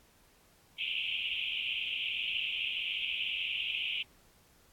white band-pass noise, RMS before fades -35 dBFS, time 0.78-4.03 s, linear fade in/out 10 ms, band 2400 to 3200 Hz, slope 96 dB/octave, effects pink hiss -64 dBFS RMS until 4.72 s + AAC 64 kbps

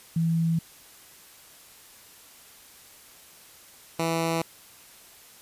sine / 10% pulse tone pair in turn, 164.81 / 164.81 Hz, E3 / E3, 0 / 0 cents, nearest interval unison, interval 0 cents, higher neither, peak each -21 / -16 dBFS, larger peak second, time 0.16-0.59 / 3.99-4.42 s, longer neither, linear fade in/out 5 ms, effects white hiss -51 dBFS RMS until 5.41 s + resampled to 32000 Hz

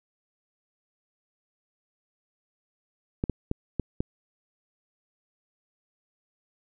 clicks, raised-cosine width 3 ms, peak -13 dBFS, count 5, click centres 3.239 / 3.297 / 3.514 / 3.797 / 4.005 s, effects none

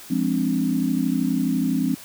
sine chord, D half-diminished seventh, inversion first, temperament equal, 174.61 / 207.7 / 261.6 / 293.7 Hz, F3 / Ab3 / C4 / D4, 0 / 0 / 0 / 0 cents, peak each -26 / -26 / -22 / -27 dBFS, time 0.1-1.95 s, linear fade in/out 10 ms, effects white hiss -42 dBFS RMS until 2.04 s

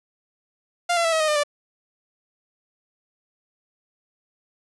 sawtooth tone with pitch steps, 698.5 / 678.2 / 658.5 / 639.4 / 620.9 / 602.8 / 585.3 Hz, F5 / E5 / E5 / D#5 / D#5 / D5 / D5, 0 / +49 / -2 / +47 / -4 / +45 / -6 cents, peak -15 dBFS, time 0.89-1.436 s, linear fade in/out 10 ms, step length 78 ms, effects resampled to 24000 Hz

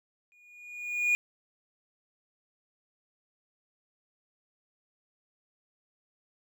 triangle tone with exponential growth, 2443 Hz, D#7, 32 cents flat, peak -19 dBFS, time 0.32-1.15 s, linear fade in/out 0 ms, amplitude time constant 180 ms, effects none

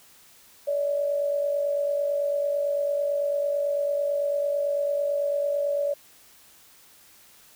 sine tone pair together, 573.3 / 622.3 Hz, D5 / D#5, -42 / 0 cents, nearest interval minor second, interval 142 cents, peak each -23 / -32 dBFS, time 0.67-5.94 s, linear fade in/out 10 ms, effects white hiss -54 dBFS RMS until 7.55 s

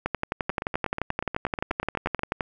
two click trains, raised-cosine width 0.5 ms, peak -14 / -10 dBFS, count 15 / 28, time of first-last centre 0.5-2.193 / 0.06-2.408 s, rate 8.27 / 11.5 Hz, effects none

